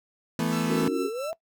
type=chord; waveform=35% pulse; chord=E suspended fourth; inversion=none; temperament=equal; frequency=164.81 / 220 / 246.9 Hz; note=E3 / A3 / B3; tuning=0 / 0 / 0 cents; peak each=-27 dBFS; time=0.39-0.88 s; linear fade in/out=2 ms
type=tone with tremolo; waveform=sawtooth; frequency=1333 Hz; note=E6; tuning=19 cents sharp; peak=-31 dBFS; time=0.51-1.32 s; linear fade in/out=20 ms; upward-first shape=triangle; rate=4.4 Hz; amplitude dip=70%
type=harmonic tone; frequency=91.8 Hz; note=F#2; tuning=13 cents flat; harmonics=3 / 4 / 5; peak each=-29 / -29 / -29 dBFS; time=0.67-1.1 s; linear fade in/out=50 ms
type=exponential sweep; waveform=sine; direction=up; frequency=261.6 to 670 Hz; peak=-29 dBFS; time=0.83-1.33 s; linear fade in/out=0 ms
effects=noise-tail reverb RT60 0.1 s tail -20 dB re dry